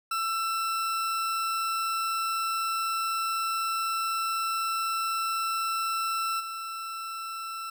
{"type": "tone with level steps", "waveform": "40% pulse", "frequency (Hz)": 1336, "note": "E6", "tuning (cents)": 23, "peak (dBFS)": [-26, -33], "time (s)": [0.11, 7.7], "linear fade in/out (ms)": 5, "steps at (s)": 6.39, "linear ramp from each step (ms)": 20, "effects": []}